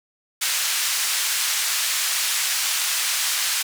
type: band-pass noise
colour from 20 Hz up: white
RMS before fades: -23 dBFS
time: 0.41-3.63 s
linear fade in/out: 10 ms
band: 1400 to 9100 Hz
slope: 12 dB/octave
effects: none